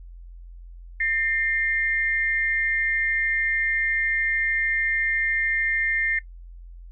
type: tone pair together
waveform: sine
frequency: 1813.6 / 2100 Hz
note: A#6 / C7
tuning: -48 / +6 cents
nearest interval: minor third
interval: 254 cents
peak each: -24 / -24 dBFS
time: 1-6.19 s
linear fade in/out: 5 ms
effects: noise-tail reverb RT60 0.1 s tail -19 dB re dry + added 43 Hz sine -39 dBFS peak until 6.91 s